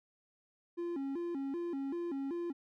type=tone with vibrato; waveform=triangle; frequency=307.3 Hz; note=D#4; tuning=21 cents flat; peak=-33 dBFS; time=0.77-2.53 s; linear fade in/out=20 ms; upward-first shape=square; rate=2.6 Hz; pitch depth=200 cents each way; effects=none